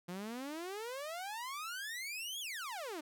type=exponential two-way sweep; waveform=sawtooth; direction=up then down; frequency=171.3 to 3426 to 287.5 Hz; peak=-37 dBFS; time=0.08-3.01 s; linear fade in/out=10 ms; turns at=2.4 s; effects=none